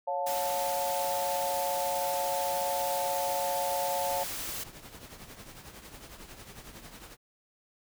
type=chord; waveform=sine; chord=Db augmented; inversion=none; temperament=equal with one note detuned; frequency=554.4 / 711.5 / 880 Hz; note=Db5 / F5 / A5; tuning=0 / +32 / 0 cents; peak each=-33 dBFS; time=0.07-4.24 s; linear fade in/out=10 ms
type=noise; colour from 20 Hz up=white; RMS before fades=-37 dBFS; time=0.26-4.64 s; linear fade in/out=10 ms
type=noise with tremolo; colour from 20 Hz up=pink; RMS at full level=-45 dBFS; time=4.02-7.17 s; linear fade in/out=50 ms; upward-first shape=triangle; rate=11 Hz; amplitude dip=65%
effects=none